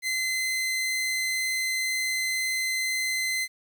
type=tone; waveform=sawtooth; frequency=2057 Hz; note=C7; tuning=30 cents flat; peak=-22 dBFS; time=0.02-3.48 s; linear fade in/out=50 ms; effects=10-bit